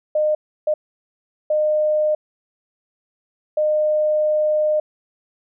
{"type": "tone bursts at uneven times", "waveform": "sine", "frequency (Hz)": 610, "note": "D#5", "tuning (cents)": -34, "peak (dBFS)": -15, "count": 4, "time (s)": [[0.15, 0.35], [0.67, 0.74], [1.5, 2.15], [3.57, 4.8]], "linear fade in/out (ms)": 5, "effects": []}